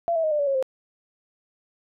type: tone with pitch steps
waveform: sine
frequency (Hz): 680 / 651.2 / 623.6 / 597.1 / 571.8 / 547.6 / 524.4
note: F5 / E5 / D#5 / D5 / D5 / C#5 / C5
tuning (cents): -46 / -21 / +4 / +29 / -46 / -21 / +4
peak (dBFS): -20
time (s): 0.08-0.626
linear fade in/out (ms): 0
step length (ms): 78
effects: none